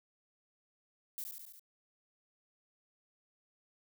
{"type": "noise with echo", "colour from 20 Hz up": "violet", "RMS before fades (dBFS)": -41, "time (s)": [1.18, 1.24], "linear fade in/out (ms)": 0, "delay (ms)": 71, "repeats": 5, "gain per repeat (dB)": -3, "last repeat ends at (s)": 1.595, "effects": []}